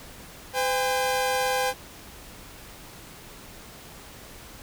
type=tone pair together; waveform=sawtooth; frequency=510.2 / 804 Hz; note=C5 / G5; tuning=-44 / +44 cents; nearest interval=minor sixth; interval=788 cents; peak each=-22 dBFS; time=0.53-1.74 s; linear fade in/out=50 ms; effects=pink hiss -45 dBFS RMS until 4.62 s